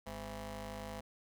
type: ring-modulated tone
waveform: 15% pulse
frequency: 153.6 Hz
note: D#3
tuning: 22 cents flat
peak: -33 dBFS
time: 0.06-1.01 s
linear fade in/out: 10 ms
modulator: 358 Hz
effects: none